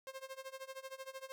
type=tone with tremolo; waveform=sawtooth; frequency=531 Hz; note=C5; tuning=25 cents sharp; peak=-39 dBFS; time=0.07-1.32 s; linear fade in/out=0 ms; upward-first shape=sine; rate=13 Hz; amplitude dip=90%; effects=none